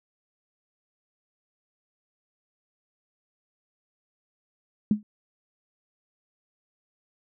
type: tone with exponential decay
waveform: sine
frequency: 210.3 Hz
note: G#3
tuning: 22 cents sharp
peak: -14 dBFS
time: 4.91-5.03 s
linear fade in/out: 2 ms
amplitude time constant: 25 ms
effects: none